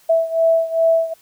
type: beating tone pair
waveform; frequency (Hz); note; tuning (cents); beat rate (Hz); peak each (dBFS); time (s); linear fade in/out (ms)
sine; 656 / 658.5; E5 / E5; -9 / -2; 2.5; -15 / -18; 0.09-1.14; 10
effects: white hiss -53 dBFS RMS until 1.21 s